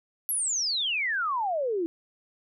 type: exponential sweep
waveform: sine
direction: down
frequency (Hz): 11770 to 321.9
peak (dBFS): -25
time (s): 0.29-1.86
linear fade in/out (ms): 0
effects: none